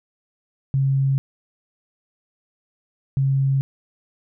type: tone pair in turn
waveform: sine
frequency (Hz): 135.9 / 135.9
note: C#3 / C#3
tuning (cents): -34 / -34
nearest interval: unison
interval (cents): 0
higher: neither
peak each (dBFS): -16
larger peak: neither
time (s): 0.74-1.18 / 3.17-3.61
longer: neither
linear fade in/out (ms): 0
effects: none